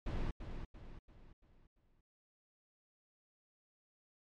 brown noise with echo, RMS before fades -37 dBFS, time 0.06-0.31 s, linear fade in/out 5 ms, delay 340 ms, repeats 5, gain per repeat -7 dB, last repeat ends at 2.01 s, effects low-pass 4000 Hz 12 dB/octave + MP3 96 kbps

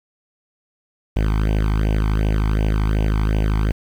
sawtooth tone with flanger, 52.8 Hz, G#1, 29 cents sharp, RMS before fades -18 dBFS, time 1.16-3.72 s, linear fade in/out 5 ms, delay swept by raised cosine 0.34 to 0.92 ms, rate 2.7 Hz, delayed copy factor +0.85, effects low-pass 3000 Hz 12 dB/octave + 7-bit

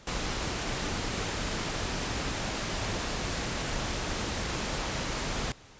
pink noise, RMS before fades -32 dBFS, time 0.07-5.52 s, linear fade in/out 2 ms, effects pink hiss -53 dBFS RMS until 5.79 s + resampled to 16000 Hz

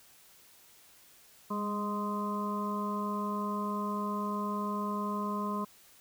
harmonic tone with a mistuned harmonic, 207.7 Hz, G#3, in tune, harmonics 1 / 2 / 3 / 5 / 6, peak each -34 / -41 / -44 / -35 / -43 dBFS, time 1.5-5.65 s, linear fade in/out 10 ms, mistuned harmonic 1, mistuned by -27 cents, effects white hiss -59 dBFS RMS until 6 s

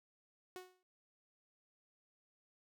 sawtooth tone with exponential decay, 367.3 Hz, F#4, 13 cents flat, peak -40 dBFS, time 0.56-0.83 s, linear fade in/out 0 ms, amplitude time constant 57 ms, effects none

